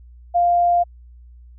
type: tone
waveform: sine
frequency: 698.5 Hz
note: F5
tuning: in tune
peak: -13 dBFS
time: 0.34-0.84 s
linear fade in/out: 20 ms
effects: added 60 Hz sine -41 dBFS peak until 1.58 s